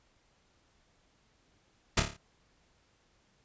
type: noise with echo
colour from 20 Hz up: pink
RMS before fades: -24 dBFS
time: 1.97-2 s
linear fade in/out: 5 ms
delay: 28 ms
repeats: 6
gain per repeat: -5 dB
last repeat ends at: 2.168 s
effects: pink hiss -69 dBFS RMS until 3.44 s + resampled to 16000 Hz